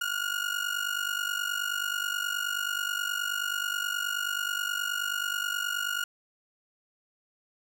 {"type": "ring-modulated tone", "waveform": "30% pulse", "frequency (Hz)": 1432, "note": "F6", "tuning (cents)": 43, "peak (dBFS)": -23, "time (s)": [0.01, 6.04], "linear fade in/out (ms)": 2, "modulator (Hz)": 24.7, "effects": []}